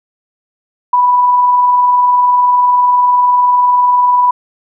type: tone with tremolo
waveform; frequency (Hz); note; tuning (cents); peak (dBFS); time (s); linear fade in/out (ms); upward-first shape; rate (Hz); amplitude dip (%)
sine; 987; B5; -1; -5; 0.93-4.31; 5; sine; 20; 30
effects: none